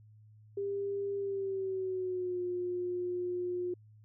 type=tone with pitch glide; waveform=sine; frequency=399.1 to 357.6 Hz; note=G4 to F4; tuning=+31 to +41 cents; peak=-32 dBFS; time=0.57-3.74 s; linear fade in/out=5 ms; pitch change=-190 cents; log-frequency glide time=1.17-2.41 s; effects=added 107 Hz sine -55 dBFS peak until 4.04 s